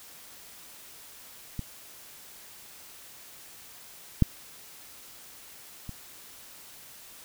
clicks, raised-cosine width 5 ms, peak -20 / -6 / -25 dBFS, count 3, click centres 1.593 / 4.223 / 5.893 s, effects white hiss -49 dBFS RMS until 7.24 s

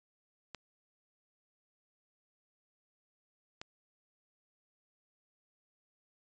clicks, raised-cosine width 0.2 ms, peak -25 dBFS, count 2, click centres 0.547 / 3.615 s, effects resampled to 16000 Hz

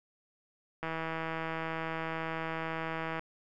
click train, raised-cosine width 0.5 ms, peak -21 dBFS, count 384, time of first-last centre 0.83-3.194 s, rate 162 Hz, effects none

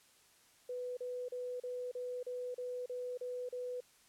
sine tone bursts, 496.3 Hz, B4, 8 cents sharp, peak -38 dBFS, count 10, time 0.69-3.805 s, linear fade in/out 5 ms, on 280 ms, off 35 ms, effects white hiss -66 dBFS RMS until 4.08 s + low-pass 11000 Hz 12 dB/octave

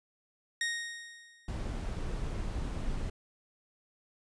sawtooth tone with exponential decay, 1864.7 Hz, A#6, in tune, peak -25 dBFS, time 0.61-1.67 s, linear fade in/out 2 ms, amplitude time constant 230 ms
brown noise, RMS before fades -35 dBFS, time 1.48-3.1 s, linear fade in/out 5 ms
effects resampled to 22050 Hz

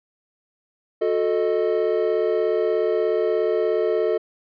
triangle chord, D# diminished, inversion first, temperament equal with one note detuned, 363.2 / 440 / 622.3 Hz, F#4 / A4 / D#5, -32 / 0 / 0 cents, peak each -22 / -19 / -23 dBFS, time 1.01-4.18 s, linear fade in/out 10 ms, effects resampled to 11025 Hz

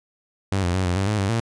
sawtooth tone with pitch steps, 97.3 / 87.8 / 93.6 / 88.6 / 97.1 / 106.1 / 97.8 / 114.8 Hz, G2 / F2 / F#2 / F2 / G2 / G#2 / G2 / A#2, -12 / +10 / +20 / +25 / -16 / +38 / -4 / -26 cents, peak -16 dBFS, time 0.52-1.4 s, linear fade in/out 0 ms, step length 110 ms, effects resampled to 22050 Hz

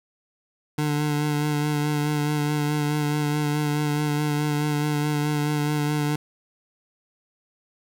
25% pulse tone with vibrato, 148.7 Hz, D3, 22 cents sharp, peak -18 dBFS, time 0.78-6.16 s, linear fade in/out 5 ms, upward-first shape sine, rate 4.7 Hz, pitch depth 22 cents each way, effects none

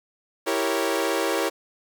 sawtooth chord, E diminished seventh, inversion none, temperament equal, 329.6 / 392 / 466.2 / 554.4 Hz, E4 / G4 / Bb4 / Db5, 0 / 0 / 0 / 0 cents, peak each -24 dBFS, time 0.46-1.5 s, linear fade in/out 20 ms, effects 8-bit

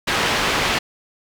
white low-pass noise, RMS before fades -20 dBFS, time 0.07-0.79 s, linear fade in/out 10 ms, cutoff 2900 Hz, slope 12 dB/octave, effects none

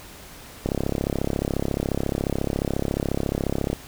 click train, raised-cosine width 2 ms, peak -10 dBFS, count 106, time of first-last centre 0.66-3.73 s, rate 34.2 Hz, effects pink hiss -43 dBFS RMS until 3.87 s

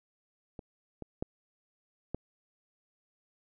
clicks, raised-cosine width 2 ms, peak -29 / -27 / -19 / -20 dBFS, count 4, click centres 0.592 / 1.023 / 1.225 / 2.146 s, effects none

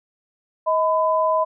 sine tone pair together, 633.7 / 1006 Hz, D#5 / B5, +32 / +32 cents, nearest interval minor sixth, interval 800 cents, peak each -19 dBFS, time 0.66-1.45 s, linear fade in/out 20 ms, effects none

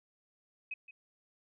sine tone with echo, 2535 Hz, D#7, 32 cents sharp, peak -36 dBFS, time 0.71-0.74 s, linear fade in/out 5 ms, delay 170 ms, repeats 1, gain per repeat -13 dB, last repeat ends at 0.91 s, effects none

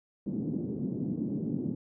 pink band-pass noise, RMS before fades -33 dBFS, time 0.26-1.75 s, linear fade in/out 5 ms, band 160 to 310 Hz, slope 24 dB/octave, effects none

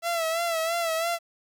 sawtooth tone with vibrato, 665 Hz, E5, 15 cents sharp, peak -21 dBFS, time 0.02-1.19 s, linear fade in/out 50 ms, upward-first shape sine, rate 3 Hz, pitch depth 58 cents each way, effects 10-bit

